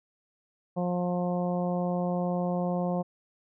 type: harmonic tone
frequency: 177.8 Hz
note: F3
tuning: 31 cents sharp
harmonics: 1 / 2 / 3 / 4 / 5 / 6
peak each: -28 / -37 / -32 / -35 / -41 / -44 dBFS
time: 0.76-3.03 s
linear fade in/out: 20 ms
effects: none